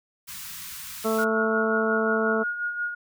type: band-stop noise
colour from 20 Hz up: white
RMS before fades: -38 dBFS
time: 0.27-1.25 s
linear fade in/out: 20 ms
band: 210 to 1000 Hz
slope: 48 dB/octave
type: harmonic tone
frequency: 221.2 Hz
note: A3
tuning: 9 cents sharp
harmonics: 1 / 2 / 3 / 4 / 5 / 6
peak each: -27 / -25 / -29 / -38 / -34 / -31 dBFS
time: 1.04-2.44 s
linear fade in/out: 20 ms
type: tone with tremolo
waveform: sine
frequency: 1435 Hz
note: F6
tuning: 47 cents sharp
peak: -24 dBFS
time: 1.18-2.95 s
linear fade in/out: 10 ms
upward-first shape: sine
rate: 5.6 Hz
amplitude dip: 55%
effects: none